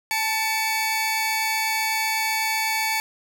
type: tone pair together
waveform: sawtooth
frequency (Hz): 880 / 2254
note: A5 / C#7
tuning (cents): 0 / +28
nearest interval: octave + major third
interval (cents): 1628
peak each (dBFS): -21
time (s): 0.11-3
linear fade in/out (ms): 0
effects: none